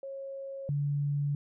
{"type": "tone pair in turn", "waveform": "sine", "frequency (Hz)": [545, 143.77], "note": ["C#5", "D3"], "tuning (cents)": [-29, -36], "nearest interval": "octave + major seventh", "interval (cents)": 2307, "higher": "first", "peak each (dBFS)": [-37, -27], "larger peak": "second", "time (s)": [[0.03, 0.69], [0.69, 1.35]], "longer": "neither", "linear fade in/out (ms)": 2, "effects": []}